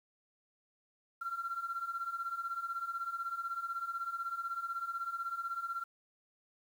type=beating tone pair; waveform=sine; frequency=1358 / 1374 Hz; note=F6 / F6; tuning=-49 / -29 cents; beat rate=16 Hz; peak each=-40 / -37 dBFS; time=1.21-5.84 s; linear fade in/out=10 ms; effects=tanh soft clip ceiling -29 dBFS + 10-bit